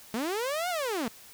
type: linear two-way sweep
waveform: sawtooth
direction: up then down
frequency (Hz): 207.7 to 740 to 207.7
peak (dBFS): -25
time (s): 0.14-1.08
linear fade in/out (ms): 0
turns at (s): 0.69
effects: white hiss -51 dBFS RMS until 1.33 s